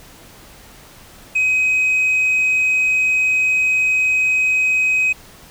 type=tone with tanh clipping; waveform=sine; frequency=2526 Hz; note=D#7; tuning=26 cents sharp; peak=-14 dBFS; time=1.35-5.13 s; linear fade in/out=10 ms; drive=1 dB; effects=pink hiss -43 dBFS RMS until 5.5 s